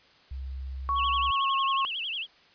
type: tone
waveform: sine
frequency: 66.3 Hz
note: C2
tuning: 23 cents sharp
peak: -33 dBFS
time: 0.31-1.31 s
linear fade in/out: 5 ms
type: tone with pitch glide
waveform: sine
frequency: 1115 to 1086.4 Hz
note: C#6 to C#6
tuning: +10 to -35 cents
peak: -24 dBFS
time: 0.89-1.85 s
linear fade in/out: 0 ms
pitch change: -45 cents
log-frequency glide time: 1.2-1.54 s
type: tone with vibrato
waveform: sine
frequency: 2960 Hz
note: F#7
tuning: in tune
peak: -30 dBFS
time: 0.95-2.27 s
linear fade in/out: 50 ms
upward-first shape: sine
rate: 11 Hz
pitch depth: 210 cents each way
effects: white hiss -58 dBFS RMS until 2.54 s + resampled to 11025 Hz